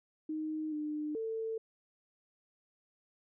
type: tone with pitch steps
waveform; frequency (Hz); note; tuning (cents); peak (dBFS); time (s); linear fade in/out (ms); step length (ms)
sine; 310.9 / 301.6 / 446.6; D#4 / D4 / A4; -1 / +46 / +26; -34; 0.29-1.58; 5; 430
effects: none